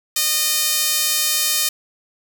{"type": "tone with high-pass filter", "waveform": "sawtooth", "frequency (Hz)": 613, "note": "D#5", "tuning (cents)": -26, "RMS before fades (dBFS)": -19, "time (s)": [0.16, 1.69], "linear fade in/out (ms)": 5, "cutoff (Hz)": 4600, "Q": 0.63, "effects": []}